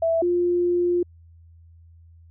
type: tone pair in turn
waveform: sine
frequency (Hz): 659.3 / 351.5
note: E5 / F4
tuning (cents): 0 / +11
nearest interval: major seventh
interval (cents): 1089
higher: first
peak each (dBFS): -18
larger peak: neither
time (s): 0.02-0.22 / 0.22-1.03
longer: second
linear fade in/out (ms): 5
effects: added 83 Hz sine -47 dBFS peak until 2.3 s